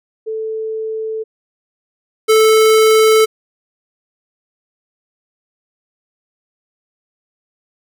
sine / square tone pair in turn, 440 / 438.1 Hz, A4 / A4, 0 / -7 cents, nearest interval unison, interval 7 cents, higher first, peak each -19 / -8 dBFS, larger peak second, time 0.26-1.24 / 2.28-3.26 s, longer neither, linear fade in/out 20 ms, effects none

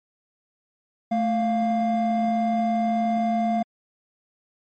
triangle tone pair together, 220 / 698.5 Hz, A3 / F5, 0 / 0 cents, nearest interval octave + minor sixth, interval 2000 cents, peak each -20 dBFS, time 1.11-3.63 s, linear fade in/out 10 ms, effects tanh soft clip ceiling -13 dBFS + MP3 32 kbps

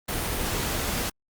pink noise, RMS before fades -28 dBFS, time 0.08-1.1 s, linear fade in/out 10 ms, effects Opus 32 kbps

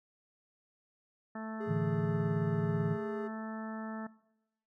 harmonic tone, 220 Hz, A3, in tune, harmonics 1 / 2 / 3 / 4 / 5 / 6 / 7 / 8, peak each -40 / -51 / -46 / -48 / -54 / -49 / -59 / -50 dBFS, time 1.35-4.07 s, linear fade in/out 5 ms
triangle tone with pitch glide, 415.3 to 412.4 Hz, G#4 to G#4, 0 to -12 cents, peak -35 dBFS, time 1.6-3.28 s, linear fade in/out 10 ms, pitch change -12 cents, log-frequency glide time 1.86-2.32 s
sine chord, A suspended fourth, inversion none, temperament just, 110 / 146.67 / 165 Hz, A2 / D3 / E3, 0 / -2 / +2 cents, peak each -36 / -35 / -33 dBFS, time 1.66-2.98 s, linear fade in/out 50 ms
effects noise-tail reverb RT60 0.9 s tail -21 dB re dry

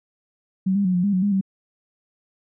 sine tone with pitch steps, 189.2 / 200.9 / 183.4 / 177.9 / 202.6 / 184.5 / 203.7 / 192.7 Hz, F#3 / G3 / F#3 / F3 / G#3 / F#3 / G#3 / G3, +39 / +43 / -15 / +32 / -43 / -5 / -33 / -29 cents, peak -17 dBFS, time 0.66-1.412 s, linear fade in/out 10 ms, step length 94 ms, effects none

